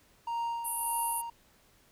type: tone with tremolo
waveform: triangle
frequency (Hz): 932.3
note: A#5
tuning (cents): 0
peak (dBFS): -28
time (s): 0.27-1.3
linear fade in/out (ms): 5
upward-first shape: sine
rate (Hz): 1.7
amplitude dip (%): 55
type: band-pass noise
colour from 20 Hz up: pink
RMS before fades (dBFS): -36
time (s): 0.64-1.22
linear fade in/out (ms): 20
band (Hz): 9400 to 12000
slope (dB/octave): 96
effects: pink hiss -64 dBFS RMS until 1.91 s